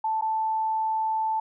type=tone with dropouts; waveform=sine; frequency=880 Hz; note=A5; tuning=in tune; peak=-23 dBFS; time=0.04-1.4 s; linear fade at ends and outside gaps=5 ms; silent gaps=0.212-0.221 s; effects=none